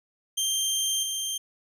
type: tone with level steps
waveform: 20% pulse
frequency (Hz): 3164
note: G7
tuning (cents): +15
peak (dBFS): -19 / -23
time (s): 0.37-1.38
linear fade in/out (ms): 10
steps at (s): 1.03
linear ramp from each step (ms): 2
effects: none